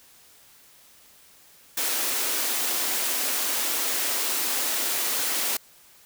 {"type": "high-pass noise", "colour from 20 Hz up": "white", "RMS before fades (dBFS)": -26, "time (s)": [1.77, 5.57], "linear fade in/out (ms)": 5, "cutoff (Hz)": 230, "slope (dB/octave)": 96, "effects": ["white hiss -54 dBFS RMS until 6.05 s"]}